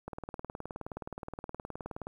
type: click train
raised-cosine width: 1 ms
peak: -25 dBFS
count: 39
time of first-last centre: 0.08-2.07 s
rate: 19.1 Hz
effects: 10-bit

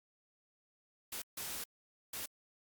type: noise bursts at uneven times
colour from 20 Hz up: white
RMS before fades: -42 dBFS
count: 3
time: 1.12-1.22 / 1.37-1.64 / 2.13-2.26 s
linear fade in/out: 5 ms
effects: Opus 48 kbps

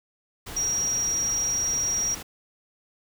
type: tone in noise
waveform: sine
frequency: 5690 Hz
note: F8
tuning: 31 cents sharp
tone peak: -23 dBFS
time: 0.56-2.15 s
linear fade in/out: 10 ms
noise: pink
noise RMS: -38 dBFS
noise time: 0.46-2.23 s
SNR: +12 dB
effects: none

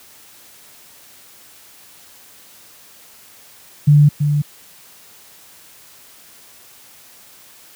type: tone with echo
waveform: sine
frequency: 146.83 Hz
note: D3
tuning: in tune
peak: -6 dBFS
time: 3.87-4.09 s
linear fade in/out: 10 ms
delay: 330 ms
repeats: 1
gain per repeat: -7 dB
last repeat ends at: 4.42 s
effects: white hiss -45 dBFS RMS until 7.75 s + high-pass 60 Hz 12 dB/octave

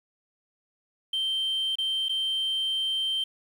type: tone with dropouts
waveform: sine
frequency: 3130 Hz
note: G7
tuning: 3 cents flat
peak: -23 dBFS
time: 1.13-3.24 s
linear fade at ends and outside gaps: 5 ms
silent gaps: 1.755-1.784 / 2.085-2.093 s
effects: tanh soft clip ceiling -23 dBFS + 9-bit

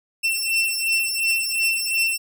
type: beating tone pair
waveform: sawtooth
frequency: 2694 / 2696.8 Hz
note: E7 / E7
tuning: +37 / +39 cents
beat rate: 2.8 Hz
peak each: -20 / -19 dBFS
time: 0.23-2.18 s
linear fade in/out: 20 ms
effects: none

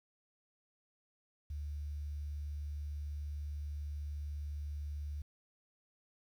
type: tone with quantisation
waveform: sine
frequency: 73.42 Hz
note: D2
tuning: in tune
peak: -38 dBFS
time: 1.5-5.22 s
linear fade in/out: 5 ms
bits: 11
effects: none

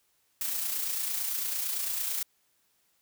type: noise with amplitude modulation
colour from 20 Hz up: blue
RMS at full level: -30 dBFS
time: 0.41-2.23 s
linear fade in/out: 2 ms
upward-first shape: sine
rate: 28.9 Hz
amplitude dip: 40%
effects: white hiss -71 dBFS RMS until 3.01 s

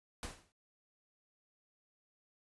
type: noise with exponential decay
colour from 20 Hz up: pink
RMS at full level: -40 dBFS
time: 0.23-0.52 s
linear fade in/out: 1 ms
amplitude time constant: 62 ms
effects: noise-tail reverb RT60 0.1 s tail -20 dB re dry + resampled to 24000 Hz

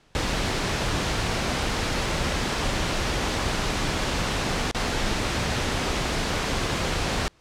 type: noise with dropouts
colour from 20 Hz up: pink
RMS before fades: -25 dBFS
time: 0.15-7.28 s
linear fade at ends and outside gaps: 0 ms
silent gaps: 4.712-4.747 s
effects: pink hiss -59 dBFS RMS until 7.4 s + low-pass 6000 Hz 12 dB/octave

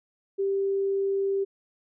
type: tone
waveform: sine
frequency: 392.6 Hz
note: G4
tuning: 3 cents sharp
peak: -23 dBFS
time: 0.38-1.45 s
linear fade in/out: 20 ms
effects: none

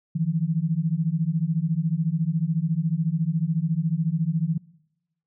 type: beating tone pair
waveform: sine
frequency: 155.56 / 169.56 Hz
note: D#3 / E3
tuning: 0 / +49 cents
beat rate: 14 Hz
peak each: -24 / -24 dBFS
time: 0.15-4.58 s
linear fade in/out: 10 ms
effects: noise-tail reverb RT60 0.9 s tail -24 dB re dry

